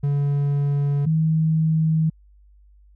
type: tone pair in turn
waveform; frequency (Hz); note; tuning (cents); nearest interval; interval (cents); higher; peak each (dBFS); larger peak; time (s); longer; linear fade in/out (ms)
triangle / sine; 142.6 / 158.86; C#3 / D#3; +49 / +36; major second; 187; second; -16; neither; 0.03-1.06 / 1.06-2.1; second; 10
effects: added 50 Hz sine -49 dBFS peak until 2.95 s